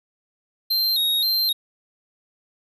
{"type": "tone with vibrato", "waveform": "square", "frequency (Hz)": 3951, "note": "B7", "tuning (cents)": 0, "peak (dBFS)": -19, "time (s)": [0.7, 1.53], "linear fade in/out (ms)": 10, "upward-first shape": "square", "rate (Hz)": 1.9, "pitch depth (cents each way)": 84, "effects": []}